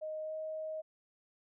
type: tone with pitch glide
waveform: sine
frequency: 622.3 to 628.1 Hz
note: D#5 to D#5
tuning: 0 to +16 cents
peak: -37 dBFS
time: 0.01-0.82 s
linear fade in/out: 20 ms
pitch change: +16 cents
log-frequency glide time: 0.23-0.34 s
effects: none